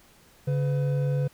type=tone pair together; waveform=triangle; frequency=141.15 / 503 Hz; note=C#3 / B4; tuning=+32 / +32 cents; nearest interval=octave + minor seventh; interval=2200 cents; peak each=-21 / -30 dBFS; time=0.47-1.28 s; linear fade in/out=10 ms; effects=pink hiss -57 dBFS RMS until 1.33 s